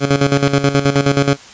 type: tone with tremolo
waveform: 15% pulse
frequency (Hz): 140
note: C#3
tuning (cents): +18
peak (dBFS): -3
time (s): 0-1.37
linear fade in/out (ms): 50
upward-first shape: square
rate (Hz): 9.4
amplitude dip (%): 70
effects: white hiss -38 dBFS RMS until 1.53 s + resampled to 16000 Hz